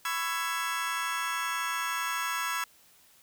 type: chord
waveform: 30% pulse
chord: C# minor seventh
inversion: third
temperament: just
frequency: 997.9 / 1108.7 / 1330.5 / 1663.1 Hz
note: B5 / C#6 / E6 / G#6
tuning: +18 / 0 / +16 / +2 cents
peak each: -33 / -36 / -31 / -32 dBFS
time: 0.05-2.64 s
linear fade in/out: 2 ms
effects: white hiss -60 dBFS RMS until 3.22 s